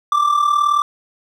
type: tone with amplitude modulation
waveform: triangle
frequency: 1174.7 Hz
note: D6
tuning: in tune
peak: -8 dBFS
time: 0.12-0.82 s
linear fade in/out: 2 ms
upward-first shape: sine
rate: 38.9 Hz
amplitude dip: 65%
effects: none